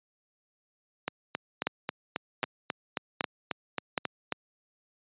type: two click trains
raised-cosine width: 0.3 ms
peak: -13 / -10 dBFS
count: 13 / 4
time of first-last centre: 1.08-4.323 / 1.67-3.978 s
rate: 3.7 / 1.3 Hz
effects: high-pass 150 Hz 12 dB/octave + resampled to 8000 Hz